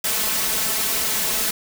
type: noise with comb filter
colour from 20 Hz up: white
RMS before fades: -22 dBFS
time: 0.04-1.51 s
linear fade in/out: 5 ms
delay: 4.6 ms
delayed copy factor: +0.7
effects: none